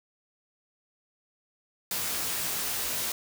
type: noise with comb filter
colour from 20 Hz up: white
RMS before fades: -31 dBFS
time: 1.91-3.12 s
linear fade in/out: 2 ms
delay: 19 ms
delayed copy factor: +0.6
effects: none